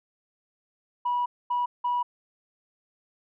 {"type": "tone bursts at uneven times", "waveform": "sine", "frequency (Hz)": 975, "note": "B5", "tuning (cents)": -23, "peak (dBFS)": -22, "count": 3, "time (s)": [[1.05, 1.26], [1.5, 1.66], [1.84, 2.03]], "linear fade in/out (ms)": 10, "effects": ["tanh soft clip ceiling -20 dBFS"]}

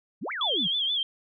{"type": "exponential two-way sweep", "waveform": "sine", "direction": "up then down", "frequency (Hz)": [138.59, 2349, 152.3], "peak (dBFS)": -30, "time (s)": [0.21, 0.68], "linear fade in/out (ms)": 20, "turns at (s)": 0.32}
{"type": "tone with vibrato", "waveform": "sine", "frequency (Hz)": 3322, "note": "G#7", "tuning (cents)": 0, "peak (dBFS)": -24, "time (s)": [0.41, 1.03], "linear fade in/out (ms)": 2, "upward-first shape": "sine", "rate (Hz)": 6.3, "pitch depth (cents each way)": 100}
{"effects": []}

